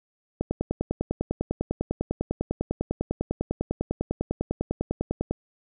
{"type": "click train", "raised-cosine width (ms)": 2, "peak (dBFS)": -13, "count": 50, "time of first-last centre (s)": [0.41, 5.31], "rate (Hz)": 10, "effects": []}